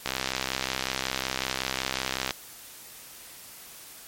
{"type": "click train", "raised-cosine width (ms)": 0.2, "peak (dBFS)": -9, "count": 148, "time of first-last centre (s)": [0.06, 2.308], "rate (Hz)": 65.4, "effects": ["white hiss -46 dBFS RMS until 4.07 s", "MP3 64 kbps"]}